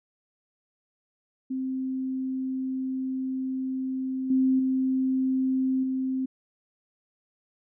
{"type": "tone with level steps", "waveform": "sine", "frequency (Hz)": 261.6, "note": "C4", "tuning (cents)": 0, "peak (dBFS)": [-27, -19, -22, -25], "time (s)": [1.5, 6.26], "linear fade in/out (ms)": 10, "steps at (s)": [4.3, 4.59, 5.83], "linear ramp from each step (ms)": 5, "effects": []}